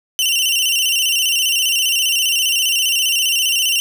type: tone with vibrato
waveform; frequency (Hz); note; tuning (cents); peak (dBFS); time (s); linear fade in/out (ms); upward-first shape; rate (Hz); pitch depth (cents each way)
sawtooth; 2900; F#7; -35; -11; 0.19-3.8; 0; square; 15; 79
effects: none